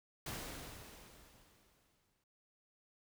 pink noise with exponential decay, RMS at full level -42 dBFS, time 0.26-2.24 s, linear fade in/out 5 ms, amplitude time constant 430 ms, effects none

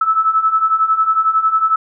sine beating tone pair, 1300 / 1311 Hz, E6 / E6, -24 / -10 cents, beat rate 11 Hz, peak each -17 / -13 dBFS, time 0.01-1.76 s, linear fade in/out 5 ms, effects none

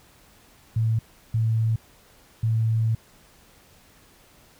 sine tone bursts at uneven times, 112.1 Hz, A2, 33 cents sharp, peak -19 dBFS, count 3, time 0.76-0.99 / 1.34-1.76 / 2.43-2.95 s, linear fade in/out 5 ms, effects pink hiss -55 dBFS RMS until 4.59 s

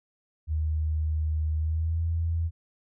sine tone with pitch glide, 77.78 to 82.88 Hz, D#2 to E2, 0 to +10 cents, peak -24 dBFS, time 0.47-2.51 s, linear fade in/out 50 ms, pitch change +110 cents, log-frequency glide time 1.57-2.02 s, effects none

